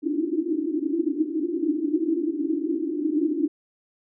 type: band-pass noise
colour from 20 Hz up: pink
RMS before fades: -25 dBFS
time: 0.02-3.48 s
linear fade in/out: 10 ms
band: 290 to 340 Hz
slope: 96 dB/octave
effects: none